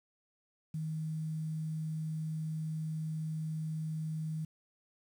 sine tone with quantisation, 157.3 Hz, D#3, 19 cents sharp, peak -34 dBFS, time 0.74-4.45 s, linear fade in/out 5 ms, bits 10, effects none

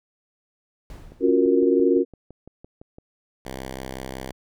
brown noise with exponential decay, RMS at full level -36 dBFS, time 0.9-1.64 s, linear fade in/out 1 ms, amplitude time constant 160 ms
click train, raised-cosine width 2 ms, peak -29 dBFS, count 12, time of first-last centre 1.12-2.984 s, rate 5.9 Hz
sine chord, Gb major seventh, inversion second, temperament equal, 277.2 / 349.2 / 370 / 466.2 Hz, Db4 / F4 / Gb4 / Bb4, 0 / 0 / 0 / 0 cents, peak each -21 dBFS, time 1.2-2.05 s, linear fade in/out 50 ms
5% pulse tone, 65.41 Hz, C2, in tune, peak -21 dBFS, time 3.45-4.32 s, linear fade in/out 5 ms
effects none

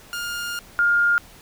sawtooth / sine tone pair in turn, 1412 / 1412 Hz, F6 / F6, +19 / +19 cents, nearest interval unison, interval 0 cents, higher neither, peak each -23 / -15 dBFS, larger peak second, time 0.13-0.59 / 0.79-1.18 s, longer first, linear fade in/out 0 ms, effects pink hiss -47 dBFS RMS until 1.41 s

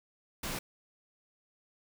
pink noise, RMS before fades -37 dBFS, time 0.43-0.59 s, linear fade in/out 5 ms, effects none

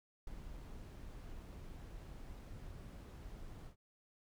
brown noise with ADSR envelope, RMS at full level -45 dBFS, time 0.27-3.76 s, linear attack 4 ms, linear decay 14 ms, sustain -5 dB, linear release 100 ms, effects none

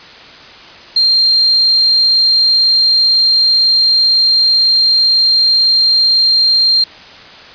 sine tone, 4186 Hz, C8, in tune, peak -7 dBFS, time 0.96-6.84 s, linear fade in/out 5 ms, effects white hiss -35 dBFS RMS until 7.54 s + resampled to 11025 Hz

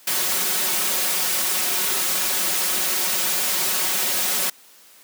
white noise with comb filter, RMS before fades -22 dBFS, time 0.07-4.5 s, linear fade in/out 5 ms, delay 5.4 ms, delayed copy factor +0.9, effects white hiss -50 dBFS RMS until 5.03 s + high-pass 200 Hz 12 dB/octave

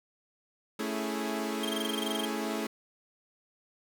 sawtooth chord, A major seventh, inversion none, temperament equal with one note detuned, 220 / 277.2 / 328.7 / 415.3 Hz, A3 / C#4 / E4 / G#4, 0 / 0 / -5 / 0 cents, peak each -31 / -34 / -34 / -34 dBFS, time 0.79-2.67 s, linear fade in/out 5 ms
45% pulse tone bursts, 3200 Hz, G7, 35 cents sharp, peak -31 dBFS, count 15, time 1.63-2.253 s, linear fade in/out 5 ms, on 21 ms, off 22 ms
effects none

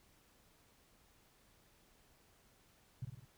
sine tone with echo, 124.9 Hz, B2, 20 cents sharp, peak -38 dBFS, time 3.02-3.05 s, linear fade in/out 5 ms, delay 50 ms, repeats 4, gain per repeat -4 dB, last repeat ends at 3.25 s, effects pink hiss -69 dBFS RMS until 3.37 s

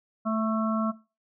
harmonic tone with a mistuned harmonic, 220 Hz, A3, in tune, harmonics 1 / 3 / 5 / 6, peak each -26 / -31 / -33 / -34 dBFS, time 0.25-0.92 s, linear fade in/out 20 ms, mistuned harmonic 6, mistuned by +16 cents, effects noise-tail reverb RT60 0.3 s tail -19 dB re dry

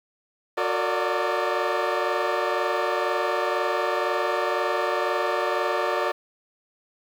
20% pulse tone cluster, 364.1 / 454.6 / 576 / 598 Hz, F#4 / A#4 / D5 / D5, -28 / -43 / -34 / +31 cents, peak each -23 dBFS, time 0.57-6.12 s, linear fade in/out 10 ms, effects low-pass 3000 Hz 12 dB/octave + 8-bit

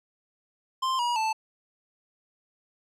square tone with pitch steps, 1046.5 / 959.6 / 880 Hz, C6 / A#5 / A5, 0 / +50 / 0 cents, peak -25 dBFS, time 0.82-1.33 s, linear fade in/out 10 ms, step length 170 ms, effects low-pass 7000 Hz 12 dB/octave

